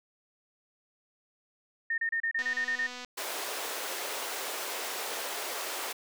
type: tone bursts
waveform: sine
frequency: 1828 Hz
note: A#6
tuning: 34 cents flat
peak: -27 dBFS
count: 9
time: 1.9-2.868 s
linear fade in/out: 5 ms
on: 80 ms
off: 31 ms
type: click train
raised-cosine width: 0.2 ms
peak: -25 dBFS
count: 164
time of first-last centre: 2.39-3.047 s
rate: 248 Hz
type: high-pass noise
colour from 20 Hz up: pink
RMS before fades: -36 dBFS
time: 3.17-5.93 s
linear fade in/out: 10 ms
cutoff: 410 Hz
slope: 24 dB/octave
effects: none